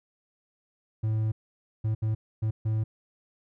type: tone bursts at uneven times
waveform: triangle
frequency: 109.4 Hz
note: A2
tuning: 9 cents flat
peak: -22 dBFS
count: 5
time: 1.03-1.32 / 1.84-1.95 / 2.02-2.15 / 2.42-2.51 / 2.65-2.84 s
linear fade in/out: 10 ms
effects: none